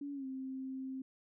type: tone with pitch glide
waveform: sine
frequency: 284.2 to 263.6 Hz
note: C#4 to C4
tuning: +43 to +13 cents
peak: -39 dBFS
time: 0.01-1.02 s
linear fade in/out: 5 ms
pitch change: -130 cents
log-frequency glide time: 0.13-0.26 s
effects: none